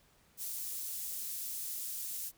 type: high-pass noise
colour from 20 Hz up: pink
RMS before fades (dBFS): -40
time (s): 0.37-2.32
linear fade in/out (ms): 50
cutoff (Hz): 9500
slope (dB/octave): 12
effects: pink hiss -67 dBFS RMS until 2.37 s